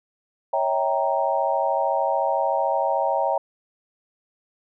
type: chord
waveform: sine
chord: C# diminished seventh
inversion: none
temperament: equal with one note detuned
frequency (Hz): 554.4 / 647.9 / 784 / 932.3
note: C#5 / E5 / G5 / Bb5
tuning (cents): 0 / -30 / 0 / 0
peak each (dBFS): -25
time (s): 0.53-3.38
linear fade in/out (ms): 5
effects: none